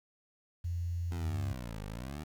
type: tone with pitch glide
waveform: sine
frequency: 86.4 to 95.31 Hz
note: F2 to G2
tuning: -18 to -48 cents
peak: -32 dBFS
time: 0.64-1.53 s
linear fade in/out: 10 ms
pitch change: +170 cents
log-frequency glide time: 1.27-1.37 s
type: linear two-way sweep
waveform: 15% pulse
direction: down then up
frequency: 87.31 to 49.22 to 79.5 Hz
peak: -33 dBFS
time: 1.11-2.24 s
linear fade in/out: 10 ms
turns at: 1.85 s
effects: 10-bit